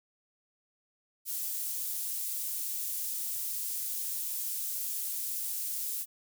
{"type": "high-pass noise", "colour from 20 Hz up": "pink", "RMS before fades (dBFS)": -35, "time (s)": [1.25, 6.06], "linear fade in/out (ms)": 50, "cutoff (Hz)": 11000, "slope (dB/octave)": 12, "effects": []}